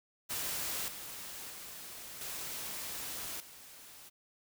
white noise with level steps, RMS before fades -37 / -45 / -47 / -41 / -53 dBFS, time 0.29-4.1 s, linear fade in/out 20 ms, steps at 0.88 / 1.5 / 2.21 / 3.4 s, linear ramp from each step 2 ms, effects none

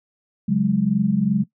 sine chord, C# suspended fourth, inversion none, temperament equal, 138.59 / 185 / 207.7 Hz, C#3 / F#3 / G#3, 0 / 0 / 0 cents, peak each -25 / -20 / -19 dBFS, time 0.48-1.44 s, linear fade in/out 10 ms, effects noise-tail reverb RT60 0.1 s tail -18 dB re dry

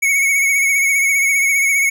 square tone with vibrato, 2217 Hz, C#7, in tune, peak -13 dBFS, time 0.02-1.9 s, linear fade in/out 10 ms, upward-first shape triangle, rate 15 Hz, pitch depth 48 cents each way, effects none

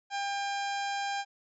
harmonic tone with a mistuned harmonic, 800 Hz, G5, 35 cents sharp, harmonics 1 / 2 / 3 / 4 / 5 / 6 / 7 / 8 / 9, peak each -32 / -38 / -42 / -44 / -46 / -48 / -49 / -50 / -51 dBFS, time 0.1-1.25 s, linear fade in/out 50 ms, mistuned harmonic 7, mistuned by -87 cents, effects none

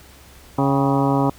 harmonic tone with a mistuned harmonic, 138.59 Hz, C#3, in tune, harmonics 1 / 2 / 3 / 4 / 5 / 6 / 7 / 8 / 9, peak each -21 / -19 / -26 / -26 / -29 / -25 / -25 / -31 / -32 dBFS, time 0.58-1.3 s, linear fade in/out 5 ms, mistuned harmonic 6, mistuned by -74 cents, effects added 67 Hz sine -47 dBFS peak until 1.38 s + pink hiss -47 dBFS RMS until 1.38 s

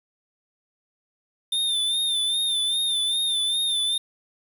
square tone with vibrato, 3592 Hz, A7, 35 cents sharp, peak -22 dBFS, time 1.52-3.98 s, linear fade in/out 5 ms, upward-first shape sine, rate 2.5 Hz, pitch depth 55 cents each way, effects 8-bit

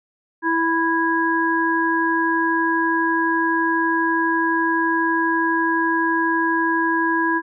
harmonic tone, 329.6 Hz, E4, in tune, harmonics 1 / 3 / 5, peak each -21 / -21 / -21 dBFS, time 0.42-7.42 s, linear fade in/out 50 ms, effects none

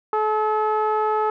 sawtooth tone with low-pass filter, 430 Hz, A4, 40 cents flat, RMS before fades -21 dBFS, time 0.13-1.3 s, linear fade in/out 2 ms, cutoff 1100 Hz, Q 9.8, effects none

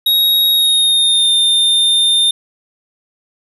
square tone with pitch glide, 3778 to 3620 Hz, A#7 to A7, +22 to +48 cents, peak -10 dBFS, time 0.06-2.31 s, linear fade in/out 5 ms, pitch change -74 cents, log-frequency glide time 0.5-1.31 s, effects none

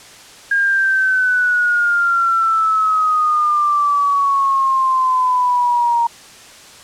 sine exponential sweep, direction down, 1623 to 932.3 Hz, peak -12 dBFS, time 0.51-6.07 s, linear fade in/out 5 ms, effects white hiss -40 dBFS RMS until 6.83 s + low-pass 8000 Hz 12 dB/octave

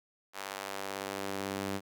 sawtooth tone with high-pass filter sweep, 98 Hz, G2, in tune, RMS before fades -38 dBFS, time 0.33-1.81 s, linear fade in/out 50 ms, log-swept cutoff 890 to 200 Hz, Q 0.83, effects none

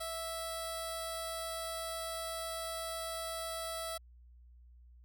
10% pulse tone with notch filter, 658 Hz, E5, 3 cents flat, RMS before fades -40 dBFS, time 0-3.98 s, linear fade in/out 10 ms, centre 2400 Hz, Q 0.8, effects added 60 Hz sine -55 dBFS peak until 5.04 s

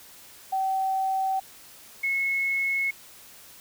sine tone pair in turn, 767 / 2184 Hz, G5 / C#7, -38 / -26 cents, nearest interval octave + tritone, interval 1812 cents, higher second, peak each -23 dBFS, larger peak neither, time 0.52-1.4 / 2.03-2.91 s, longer neither, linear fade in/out 10 ms, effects white hiss -49 dBFS RMS until 3.6 s

